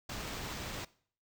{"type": "noise with sample-and-hold", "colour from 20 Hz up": "pink", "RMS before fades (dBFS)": -41, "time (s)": [0.09, 0.85], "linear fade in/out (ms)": 5, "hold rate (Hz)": 11025, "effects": ["noise-tail reverb RT60 0.5 s tail -20 dB re dry"]}